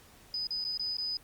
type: tone with dropouts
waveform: sine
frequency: 4992 Hz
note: D#8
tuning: 5 cents sharp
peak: -31 dBFS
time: 0.34-1.17 s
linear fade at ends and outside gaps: 2 ms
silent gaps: 0.47-0.506 / 0.642-0.649 / 0.774-0.795 / 0.969-0.983 s
effects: pink hiss -57 dBFS RMS until 1.23 s + Opus 48 kbps